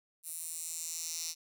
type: tone with high-pass filter sweep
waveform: 10% pulse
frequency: 163.7 Hz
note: E3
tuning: 12 cents flat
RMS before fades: -40 dBFS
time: 0.23-1.35 s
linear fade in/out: 50 ms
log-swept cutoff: 10000 to 5400 Hz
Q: 2.6
effects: none